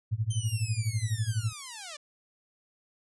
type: tone with tremolo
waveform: sine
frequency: 110 Hz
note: A2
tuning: in tune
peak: -23 dBFS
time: 0.11-1.53 s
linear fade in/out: 20 ms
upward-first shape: sine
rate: 12 Hz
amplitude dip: 95%
type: linear sweep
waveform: 5% pulse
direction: down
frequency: 3136 to 567 Hz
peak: -28 dBFS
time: 0.3-1.97 s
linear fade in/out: 10 ms
effects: resampled to 24000 Hz